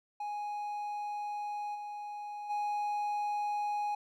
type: tone with level steps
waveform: triangle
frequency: 830 Hz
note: G#5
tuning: 1 cent flat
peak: -33 / -37 / -29 dBFS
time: 0.2-3.95 s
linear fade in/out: 5 ms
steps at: 1.74 / 2.49 s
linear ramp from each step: 20 ms
effects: none